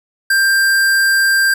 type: tone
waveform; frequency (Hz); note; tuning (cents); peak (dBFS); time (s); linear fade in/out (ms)
square; 1584; G6; +18; -11; 0.3-1.54; 5
effects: none